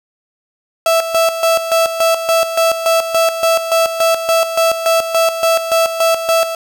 35% pulse tone with tremolo, 659.3 Hz, E5, in tune, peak -8 dBFS, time 0.86-6.55 s, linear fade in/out 2 ms, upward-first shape square, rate 3.5 Hz, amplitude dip 65%, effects none

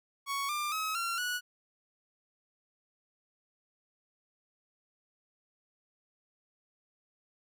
sawtooth tone with pitch steps, 1113 / 1192.9 / 1278.5 / 1370.3 / 1468.6 Hz, C#6 / D6 / D#6 / F6 / F#6, +7 / +27 / +47 / -33 / -13 cents, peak -28 dBFS, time 0.26-1.41 s, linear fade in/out 50 ms, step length 230 ms, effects none

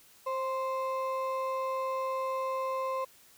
triangle ring-modulated tone, 786 Hz, G5, 4 cents sharp, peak -25 dBFS, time 0.26-3.05 s, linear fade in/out 10 ms, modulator 258 Hz, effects white hiss -59 dBFS RMS until 3.37 s

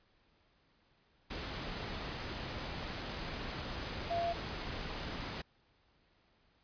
sine tone in noise, 684 Hz, F5, 36 cents flat, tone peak -32 dBFS, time 4.1-4.33 s, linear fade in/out 10 ms, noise pink, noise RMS -41 dBFS, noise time 1.3-5.42 s, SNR +6 dB, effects pink hiss -71 dBFS RMS until 6.63 s + resampled to 11025 Hz

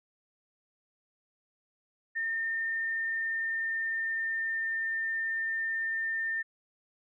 sine tone with pitch glide, 1815 to 1804.5 Hz, A#6 to A6, -47 to +43 cents, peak -29 dBFS, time 2.15-6.43 s, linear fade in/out 20 ms, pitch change -10 cents, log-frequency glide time 2.28-4.91 s, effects none

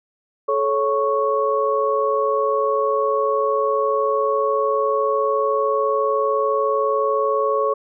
sine tone cluster, 433.1 / 553 / 1107 Hz, A4 / C#5 / C#6, -27 / -4 / -3 cents, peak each -21 dBFS, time 0.48-7.74 s, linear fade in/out 10 ms, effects none

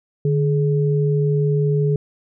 sine tone pair together, 148.95 / 421.3 Hz, D3 / G#4, +25 / +25 cents, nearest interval octave + tritone, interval 1800 cents, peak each -16 / -21 dBFS, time 0.25-1.96 s, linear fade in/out 2 ms, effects none

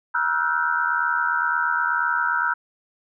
sine tone cluster, 956 / 1312 / 1401 / 1483 / 1551 Hz, A#5 / E6 / F6 / F#6 / G6, +43 / -9 / +5 / +4 / -19 cents, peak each -26 dBFS, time 0.14-2.54 s, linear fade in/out 10 ms, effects none

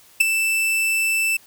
45% pulse tone with ADSR envelope, 2650 Hz, E7, 9 cents sharp, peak -8 dBFS, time 0.2-1.37 s, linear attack 10 ms, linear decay 9 ms, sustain -10 dB, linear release 7 ms, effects white hiss -51 dBFS RMS until 1.46 s

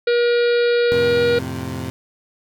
harmonic tone, 477.6 Hz, A#4, 42 cents sharp, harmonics 1 / 3 / 4 / 5 / 6 / 7 / 8 / 9 / 10, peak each -14 / -25 / -34 / -31 / -38 / -38 / -32 / -34 / -40 dBFS, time 0.07-1.39 s, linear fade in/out 5 ms
20% pulse chord, F major, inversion none, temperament equal with one note detuned, 87.31 / 111.15 / 130.81 Hz, F2 / A2 / C3, 0 / +18 / 0 cents, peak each -25 / -26 / -24 dBFS, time 0.92-1.9 s, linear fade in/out 0 ms
effects none

